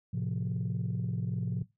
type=chord; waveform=sine; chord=F major; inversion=first; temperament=equal; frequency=110 / 130.81 / 174.61 Hz; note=A2 / C3 / F3; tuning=0 / 0 / 0 cents; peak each=-33 dBFS; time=0.13-1.63 s; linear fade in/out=10 ms; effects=noise-tail reverb RT60 0.2 s tail -17 dB re dry + tanh soft clip ceiling -25 dBFS